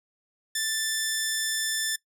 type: tone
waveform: 10% pulse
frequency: 1765 Hz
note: A6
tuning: 5 cents sharp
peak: -17 dBFS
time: 0.55-1.96 s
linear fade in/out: 5 ms
effects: noise-tail reverb RT60 0.1 s tail -20 dB re dry